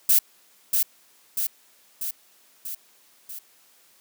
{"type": "noise with echo", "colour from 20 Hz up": "violet", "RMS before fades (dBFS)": -17, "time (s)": [0.09, 0.19], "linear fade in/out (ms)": 5, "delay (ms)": 640, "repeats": 5, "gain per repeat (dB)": -4, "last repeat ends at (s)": 3.39, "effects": ["white hiss -58 dBFS RMS until 4 s", "high-pass 200 Hz 12 dB/octave"]}